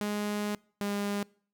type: tone pair in turn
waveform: sawtooth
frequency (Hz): 207.7 / 203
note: G#3 / G#3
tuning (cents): 0 / -39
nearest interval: unison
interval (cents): 39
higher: first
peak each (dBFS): -26 / -26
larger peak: neither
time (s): 0.01-0.55 / 0.81-1.23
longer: first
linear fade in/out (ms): 0
effects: noise-tail reverb RT60 0.5 s tail -25 dB re dry